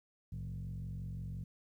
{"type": "tone with frequency modulation", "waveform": "sine", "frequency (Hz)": 110.5, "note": "A2", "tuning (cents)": 8, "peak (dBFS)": -38, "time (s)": [0.32, 1.44], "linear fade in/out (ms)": 5, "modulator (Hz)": 45.8, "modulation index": 1.3, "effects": ["tanh soft clip ceiling -35 dBFS", "12-bit"]}